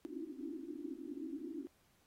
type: band-pass noise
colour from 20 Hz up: pink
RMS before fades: -45 dBFS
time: 0.05-1.67 s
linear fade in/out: 0 ms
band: 260 to 350 Hz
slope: 96 dB/octave
effects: pink hiss -73 dBFS RMS until 2.06 s + AAC 48 kbps